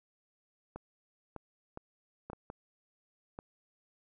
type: clicks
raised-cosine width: 1 ms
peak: -28 dBFS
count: 7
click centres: 0.76 / 1.363 / 1.774 / 2.3 / 2.332 / 2.501 / 3.389 s
effects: none